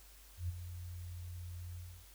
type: tone with ADSR envelope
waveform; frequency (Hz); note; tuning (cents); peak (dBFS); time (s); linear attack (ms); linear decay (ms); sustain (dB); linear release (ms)
sine; 88; F2; +14; -33; 0.37-2.07; 120; 22; -10; 310
effects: added 50 Hz sine -58 dBFS peak until 2.14 s + white hiss -61 dBFS RMS until 2.14 s